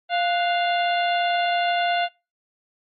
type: harmonic tone with a mistuned harmonic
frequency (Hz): 698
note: F5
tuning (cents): -1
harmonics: 1 / 2 / 3 / 4 / 5 / 6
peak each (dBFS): -20 / -28 / -31 / -30 / -32 / -39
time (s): 0.09-2.09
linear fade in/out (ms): 50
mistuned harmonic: 2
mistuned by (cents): +93
effects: noise-tail reverb RT60 0.3 s tail -25 dB re dry + MP3 32 kbps